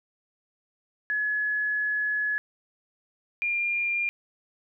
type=tone pair in turn; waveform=sine; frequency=1698 / 2401 Hz; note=G#6 / D7; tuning=+38 / +38 cents; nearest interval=tritone; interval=600 cents; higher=second; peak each=-24 dBFS; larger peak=neither; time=1.1-2.38 / 3.42-4.09 s; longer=first; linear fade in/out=0 ms; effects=none